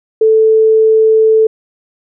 sine tone, 440 Hz, A4, in tune, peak -5 dBFS, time 0.21-1.47 s, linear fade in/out 5 ms, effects none

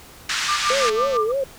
pink band-pass noise, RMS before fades -24 dBFS, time 0.29-0.9 s, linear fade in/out 5 ms, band 1300 to 6900 Hz, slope 24 dB/octave
sine tone with tremolo, 1191 Hz, D6, 24 cents sharp, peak -18 dBFS, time 0.48-1.32 s, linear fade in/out 10 ms, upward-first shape sine, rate 6 Hz, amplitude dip 95%
click train, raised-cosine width 0.2 ms, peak -16 dBFS, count 105, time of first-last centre 0.7-1.168 s, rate 222 Hz
sine tone with vibrato, 487.6 Hz, B4, 22 cents flat, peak -19 dBFS, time 0.7-1.44 s, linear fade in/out 5 ms, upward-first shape sine, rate 3.3 Hz, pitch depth 230 cents each way
effects pink hiss -44 dBFS RMS until 1.58 s

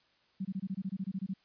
sine tone bursts, 191.1 Hz, G3, 44 cents flat, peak -32 dBFS, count 13, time 0.4-1.339 s, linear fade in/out 10 ms, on 51 ms, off 23 ms, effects white hiss -69 dBFS RMS until 1.44 s + resampled to 11025 Hz

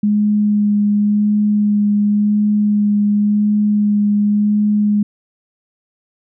sine tone with vibrato, 207.7 Hz, G#3, in tune, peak -11 dBFS, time 0.03-5.03 s, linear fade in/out 5 ms, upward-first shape sine, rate 0.92 Hz, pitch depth 12 cents each way, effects none

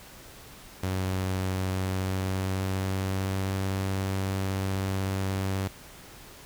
sawtooth tone with pitch glide, 93.8 to 96.21 Hz, F#2 to G2, +24 to -32 cents, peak -23 dBFS, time 0.83-5.68 s, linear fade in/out 5 ms, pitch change +44 cents, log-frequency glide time 1.67-3.53 s, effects pink hiss -48 dBFS RMS until 6.45 s

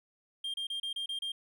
triangle tone bursts, 3200 Hz, G7, 35 cents sharp, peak -32 dBFS, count 7, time 0.44-1.32 s, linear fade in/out 5 ms, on 100 ms, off 30 ms, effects none

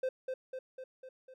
triangle tone with echo, 518 Hz, C5, 17 cents flat, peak -28 dBFS, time 0.03-0.09 s, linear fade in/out 5 ms, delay 250 ms, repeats 5, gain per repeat -4 dB, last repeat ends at 1.34 s, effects none

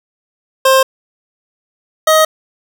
25% pulse tone pair in turn, 529 / 629.1 Hz, C5 / D#5, +19 / +19 cents, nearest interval minor third, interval 300 cents, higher second, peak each -3 dBFS, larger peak neither, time 0.65-0.83 / 2.07-2.25 s, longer neither, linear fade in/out 5 ms, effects none

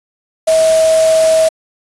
sine tone in noise, 642 Hz, E5, 46 cents flat, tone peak -7 dBFS, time 0.47-1.49 s, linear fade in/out 10 ms, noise white, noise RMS -21 dBFS, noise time 0.47-1.49 s, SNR +11 dB, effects resampled to 24000 Hz

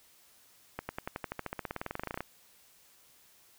accelerating click train, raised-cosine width 0.5 ms, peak -20 dBFS, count 25, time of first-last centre 0.79-2.206 s, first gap 100 ms, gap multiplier 0.95, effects white hiss -62 dBFS RMS until 3.58 s

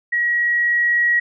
sine tone with level ramp, 1908 Hz, A#6, 40 cents sharp, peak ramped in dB -16 to -13 dBFS, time 0.12-1.2 s, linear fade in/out 10 ms, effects none

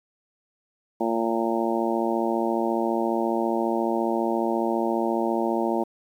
harmonic tone, 114.6 Hz, A#2, 29 cents flat, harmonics 2 / 3 / 4 / 5 / 6 / 7 / 8, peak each -28 / -26 / -33 / -30 / -31 / -32 / -31 dBFS, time 1-5.84 s, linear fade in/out 10 ms, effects 9-bit

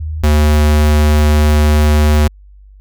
sine / square tone pair in turn, 77.78 / 75.26 Hz, D#2 / D2, 0 / +43 cents, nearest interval minor second, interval 57 cents, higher first, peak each -18 / -8 dBFS, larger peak second, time 0-0.23 / 0.23-2.28 s, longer second, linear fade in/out 10 ms, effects added 49 Hz sine -37 dBFS peak until 2.8 s

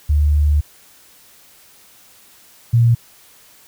sine tone pair in turn, 74 / 117.4 Hz, D2 / A#2, +14 / +13 cents, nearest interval minor sixth, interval 799 cents, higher second, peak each -11 / -9 dBFS, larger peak second, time 0.09-0.61 / 2.73-2.95 s, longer first, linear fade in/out 10 ms, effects white hiss -48 dBFS RMS until 3.67 s

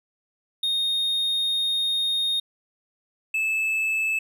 triangle tone pair in turn, 3700 / 2616 Hz, A#7 / E7, -14 / -14 cents, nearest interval tritone, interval 600 cents, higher first, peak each -20 dBFS, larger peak neither, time 0.63-2.4 / 3.34-4.19 s, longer first, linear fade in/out 5 ms, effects none

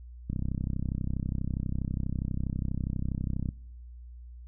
click train, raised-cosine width 5 ms, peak -19 dBFS, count 104, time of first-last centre 0.3-3.489 s, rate 32.3 Hz, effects noise-tail reverb RT60 0.9 s tail -23 dB re dry + added 60 Hz sine -43 dBFS peak until 4.47 s

